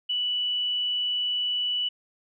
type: tone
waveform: sine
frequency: 2960 Hz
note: F#7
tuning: in tune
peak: -24 dBFS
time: 0.09-1.89 s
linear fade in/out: 10 ms
effects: none